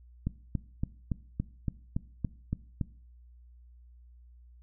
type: click train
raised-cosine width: 5 ms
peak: -17 dBFS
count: 10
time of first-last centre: 0.27-2.812 s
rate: 3.54 Hz
effects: noise-tail reverb RT60 0.5 s tail -20 dB re dry + added 60 Hz sine -52 dBFS peak until 4.62 s